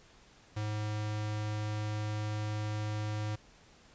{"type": "tone with notch filter", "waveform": "square", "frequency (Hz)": 106.3, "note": "G#2", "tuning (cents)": 41, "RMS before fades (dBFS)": -35, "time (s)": [0.56, 3.36], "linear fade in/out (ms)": 10, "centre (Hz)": 220, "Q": 1.3, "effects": ["pink hiss -60 dBFS RMS until 3.94 s", "resampled to 16000 Hz"]}